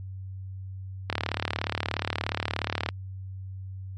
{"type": "click train", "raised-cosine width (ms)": 0.3, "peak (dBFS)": -10, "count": 67, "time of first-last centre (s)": [1.1, 2.889], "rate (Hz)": 36.9, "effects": ["added 95 Hz sine -35 dBFS peak until 3.97 s", "MP3 48 kbps"]}